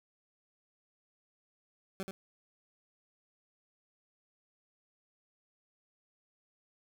20% pulse tone with echo, 191.7 Hz, G3, 38 cents flat, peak -31 dBFS, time 2-2.03 s, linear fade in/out 0 ms, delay 80 ms, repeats 1, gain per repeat -4 dB, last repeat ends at 2.11 s, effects none

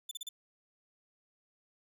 sawtooth tone bursts, 3517 Hz, A7, 1 cent flat, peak -35 dBFS, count 4, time 0.09-0.29 s, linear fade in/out 5 ms, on 23 ms, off 36 ms, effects none

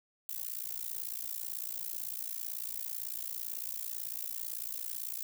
violet noise with amplitude modulation, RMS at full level -35 dBFS, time 0.29-5.23 s, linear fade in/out 0 ms, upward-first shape sine, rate 58 Hz, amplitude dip 100%, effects none

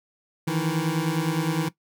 25% pulse beating tone pair, 155.56 / 165.36 Hz, D#3 / E3, 0 / +6 cents, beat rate 9.8 Hz, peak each -22 dBFS, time 0.47-1.69 s, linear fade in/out 10 ms, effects noise-tail reverb RT60 0.1 s tail -17 dB re dry

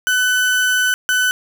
35% pulse tone pair in turn, 1502 / 1502 Hz, F#6 / F#6, +26 / +26 cents, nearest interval unison, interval 0 cents, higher neither, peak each -12 dBFS, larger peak neither, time 0.07-0.94 / 1.09-1.31 s, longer first, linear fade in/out 0 ms, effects 8-bit

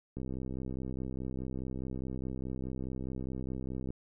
click train, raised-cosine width 3 ms, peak -26 dBFS, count 243, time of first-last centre 0.17-3.905 s, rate 64.8 Hz, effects none

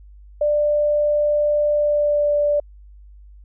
sine tone with pitch glide, 592 to 586.2 Hz, D5 to D5, +14 to -3 cents, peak -15 dBFS, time 0.41-2.6 s, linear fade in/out 5 ms, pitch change -17 cents, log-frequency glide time 1.72-2.35 s, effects added 50 Hz sine -41 dBFS peak until 3.44 s

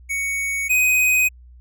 square tone pair in turn, 2230 / 2506 Hz, C#7 / D#7, +10 / +12 cents, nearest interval major second, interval 202 cents, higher second, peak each -22 / -15 dBFS, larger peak second, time 0.09-0.69 / 0.69-1.29 s, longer neither, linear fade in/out 20 ms, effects added 61 Hz sine -42 dBFS peak until 1.6 s

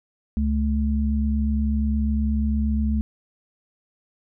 sine tone pair together, 69.3 / 216.3 Hz, C#2 / A3, 0 / -29 cents, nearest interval octave + minor sixth, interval 1971 cents, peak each -21 / -23 dBFS, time 0.37-3.01 s, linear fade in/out 0 ms, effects none

